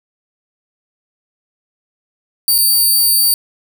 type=tone with dropouts; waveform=5% pulse; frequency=4613 Hz; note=D8; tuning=32 cents flat; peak=-3 dBFS; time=2.48-3.34 s; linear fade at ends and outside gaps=1 ms; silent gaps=2.581-2.585 s; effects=none